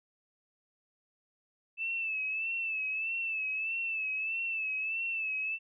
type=tone with vibrato; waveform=sine; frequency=2631 Hz; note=E7; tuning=4 cents flat; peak=-31 dBFS; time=1.77-5.59 s; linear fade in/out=50 ms; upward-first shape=sine; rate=1.6 Hz; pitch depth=56 cents each way; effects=none